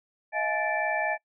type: tone cluster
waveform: sine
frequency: 634 / 698 / 848 / 1757 / 2335 Hz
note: D#5 / F5 / G#5 / A6 / D7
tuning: +32 / -1 / +36 / -3 / -11 cents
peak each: -31 / -34 / -31 / -30 / -34 dBFS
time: 0.32-1.18 s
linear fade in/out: 50 ms
effects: noise-tail reverb RT60 0.1 s tail -22 dB re dry